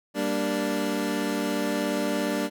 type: chord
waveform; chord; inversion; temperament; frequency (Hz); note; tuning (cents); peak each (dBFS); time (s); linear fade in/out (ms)
25% pulse; G minor; none; equal; 196 / 233.1 / 293.7; G3 / Bb3 / D4; 0 / 0 / 0; -27 / -27 / -24; 0.14-2.5; 50
effects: none